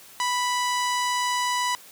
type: tone with low-pass filter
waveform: sawtooth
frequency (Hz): 987.8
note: B5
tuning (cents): 0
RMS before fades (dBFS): -25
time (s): 0.2-1.75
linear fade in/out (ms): 0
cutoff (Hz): 8300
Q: 1.3
effects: white hiss -48 dBFS RMS until 1.91 s + high-pass 100 Hz 12 dB/octave